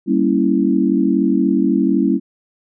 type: chord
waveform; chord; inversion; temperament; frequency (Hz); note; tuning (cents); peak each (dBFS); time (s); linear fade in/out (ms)
sine; G diminished seventh; none; equal; 196 / 233.1 / 277.2 / 329.6; G3 / Bb3 / Db4 / Fb4; 0 / 0 / 0 / 0; -18 / -19 / -17 / -18; 0.06-2.2; 50
effects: none